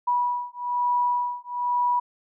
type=beating tone pair; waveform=sine; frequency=975 / 976.1 Hz; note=B5 / B5; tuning=-23 / -21 cents; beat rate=1.1 Hz; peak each=-25 dBFS; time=0.07-2 s; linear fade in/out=10 ms; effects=none